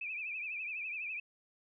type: tone with vibrato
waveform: sine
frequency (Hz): 2487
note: D#7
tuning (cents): -1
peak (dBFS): -37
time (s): 0.01-1.2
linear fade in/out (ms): 5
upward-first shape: triangle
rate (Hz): 12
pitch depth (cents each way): 120
effects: none